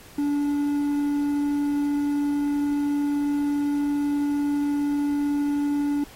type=tone with quantisation; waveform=triangle; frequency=288.8 Hz; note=D4; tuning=29 cents flat; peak=-19 dBFS; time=0.18-6.04 s; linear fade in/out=5 ms; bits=8; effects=pink hiss -48 dBFS RMS until 6.15 s + AAC 48 kbps